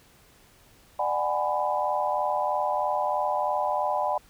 sine chord, G# half-diminished seventh, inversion second, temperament just, 598 / 747.5 / 830.6 / 996.7 Hz, D5 / F#5 / G#5 / B5, +31 / +17 / 0 / +16 cents, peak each -29 dBFS, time 0.99-4.18 s, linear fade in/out 5 ms, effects pink hiss -57 dBFS RMS until 4.29 s

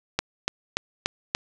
click train, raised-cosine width 0.2 ms, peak -5 dBFS, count 5, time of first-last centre 0.19-1.349 s, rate 3.45 Hz, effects none

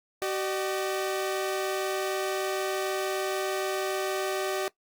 sawtooth tone pair together, 381 / 604.8 Hz, G4 / D#5, -49 / -49 cents, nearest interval minor sixth, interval 800 cents, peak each -25 / -29 dBFS, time 0.22-4.68 s, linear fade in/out 0 ms, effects noise-tail reverb RT60 0.1 s tail -20 dB re dry + Opus 48 kbps

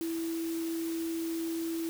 sine tone in noise, 329.6 Hz, E4, in tune, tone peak -31 dBFS, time 0.01-1.89 s, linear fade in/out 0 ms, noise white, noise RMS -45 dBFS, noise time 0.01-1.89 s, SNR +11 dB, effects none

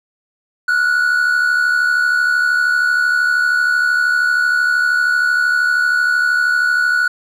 triangle tone pair together, 1396.9 / 1469.8 Hz, F6 / F#6, 0 / -12 cents, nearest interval minor second, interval 88 cents, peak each -19 / -11 dBFS, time 0.68-7.08 s, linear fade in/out 5 ms, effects none

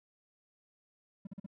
triangle tone bursts, 196 Hz, G3, in tune, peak -38 dBFS, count 4, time 1.25-1.463 s, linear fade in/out 5 ms, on 21 ms, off 43 ms, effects none

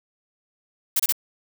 blue noise bursts, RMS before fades -20 dBFS, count 3, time 0.96-1.124 s, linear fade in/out 5 ms, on 36 ms, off 28 ms, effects none

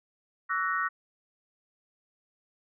sine chord, F# dominant seventh, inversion second, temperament equal with one note detuned, 1135.3 / 1318.5 / 1480 / 1864.7 Hz, C#6 / E6 / F#6 / A#6, +41 / 0 / 0 / 0 cents, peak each -32 dBFS, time 0.49-0.89 s, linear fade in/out 20 ms, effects none

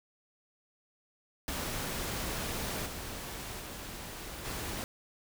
pink noise with level steps, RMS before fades -36 / -41 / -43 / -38 dBFS, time 1.48-4.84 s, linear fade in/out 0 ms, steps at 2.85 / 3.59 / 4.44 s, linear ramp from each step 20 ms, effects none

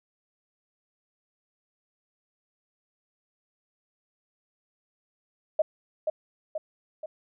sine tone with echo, 622 Hz, D#5, 1 cent flat, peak -18 dBFS, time 5.59-5.62 s, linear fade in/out 5 ms, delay 480 ms, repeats 3, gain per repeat -5 dB, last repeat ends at 7.06 s, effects none

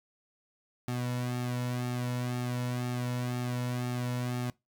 sawtooth tone with flanger, 123.47 Hz, B2, in tune, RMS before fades -33 dBFS, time 0.88-4.5 s, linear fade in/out 0 ms, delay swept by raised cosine 2 to 2.54 ms, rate 2 Hz, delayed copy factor -0.75, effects noise-tail reverb RT60 0.2 s tail -22 dB re dry

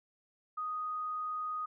sine tone, 1244.5 Hz, D#6, in tune, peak -34 dBFS, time 0.57-1.66 s, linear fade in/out 10 ms, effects none

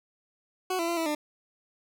20% pulse tone with pitch steps, 370.7 / 335.8 / 340.9 / 327.6 / 299.3 Hz, F#4 / E4 / F4 / E4 / D4, +3 / +32 / -42 / -11 / +33 cents, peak -22 dBFS, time 0.7-1.15 s, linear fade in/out 5 ms, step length 90 ms, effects none

